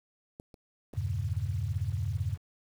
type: clicks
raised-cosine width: 2 ms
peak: -30 / -38 / -30 dBFS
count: 3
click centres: 0.399 / 0.542 / 0.937 s
type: chord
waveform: sine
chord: E diminished seventh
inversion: none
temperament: equal with one note detuned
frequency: 82.41 / 98 / 115.87 / 138.59 Hz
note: E2 / G2 / Bb2 / Db3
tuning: 0 / 0 / -10 / 0 cents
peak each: -35 / -32 / -36 / -38 dBFS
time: 0.93-2.38 s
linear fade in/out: 50 ms
effects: 9-bit